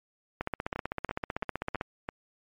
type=two click trains; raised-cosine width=0.5 ms; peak=-16 / -18 dBFS; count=23 / 5; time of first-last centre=0.41-1.811 / 0.76-2.089 s; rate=15.7 / 3.01 Hz; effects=MP3 64 kbps